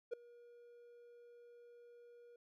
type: tone with ADSR envelope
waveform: triangle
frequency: 477.5 Hz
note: A#4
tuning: 42 cents sharp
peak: -33 dBFS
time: 0.11-2.36 s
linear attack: 24 ms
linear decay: 4 ms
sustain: -23 dB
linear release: 3 ms
effects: none